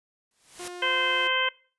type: noise with exponential growth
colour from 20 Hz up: white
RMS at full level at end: -34 dBFS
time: 0.31-0.68 s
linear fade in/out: 2 ms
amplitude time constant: 79 ms
type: tone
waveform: sawtooth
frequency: 355.5 Hz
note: F4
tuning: 31 cents sharp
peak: -33 dBFS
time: 0.59-1.28 s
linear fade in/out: 10 ms
type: harmonic tone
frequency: 518 Hz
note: C5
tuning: 17 cents flat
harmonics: 1 / 2 / 3 / 4 / 5 / 6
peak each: -33 / -30 / -29 / -29 / -32 / -28 dBFS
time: 0.82-1.49 s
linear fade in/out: 5 ms
effects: noise-tail reverb RT60 0.4 s tail -22 dB re dry + resampled to 24000 Hz